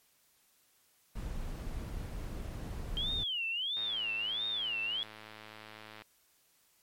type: noise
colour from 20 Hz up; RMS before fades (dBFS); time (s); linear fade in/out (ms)
brown; -39; 1.15-3.24; 10
type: tone with vibrato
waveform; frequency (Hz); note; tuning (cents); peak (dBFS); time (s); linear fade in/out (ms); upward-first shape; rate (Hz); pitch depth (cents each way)
sine; 3136; G7; 0; -32; 2.97-5.03; 0; sine; 1.5; 280
type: click train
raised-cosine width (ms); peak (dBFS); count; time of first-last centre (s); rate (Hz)
0.3; -32; 244; 3.77-6.02; 108
effects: white hiss -69 dBFS RMS until 6.82 s + MP3 64 kbps